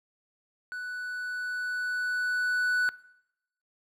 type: tone with level ramp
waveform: triangle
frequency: 1485 Hz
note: F#6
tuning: 6 cents sharp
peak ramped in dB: -32 to -20 dBFS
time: 0.72-2.89 s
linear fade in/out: 0 ms
effects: noise-tail reverb RT60 0.8 s tail -21 dB re dry